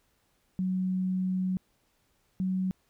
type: tone pair in turn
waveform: sine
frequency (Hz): 185.7 / 186.88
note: F#3 / F#3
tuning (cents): +7 / +18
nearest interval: unison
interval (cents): 11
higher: second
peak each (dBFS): -26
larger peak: neither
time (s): 0.59-1.57 / 2.4-2.71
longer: first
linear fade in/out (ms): 0
effects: pink hiss -71 dBFS RMS until 2.89 s